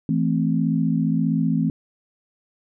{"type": "chord", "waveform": "sine", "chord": "A minor", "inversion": "second", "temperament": "equal", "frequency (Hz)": [164.81, 220, 261.6], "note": ["E3", "A3", "C4"], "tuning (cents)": [0, 0, 0], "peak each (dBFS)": [-21, -23, -23], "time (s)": [0.09, 1.7], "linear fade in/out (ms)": 2, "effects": []}